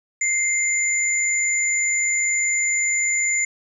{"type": "tone pair together", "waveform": "sine", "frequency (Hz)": [2093, 7021], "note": ["C7", "A8"], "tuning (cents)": [0, -5], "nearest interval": "octave + major sixth", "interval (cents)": 2095, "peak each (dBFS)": -21, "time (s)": [0.21, 3.45], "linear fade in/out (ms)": 5, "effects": []}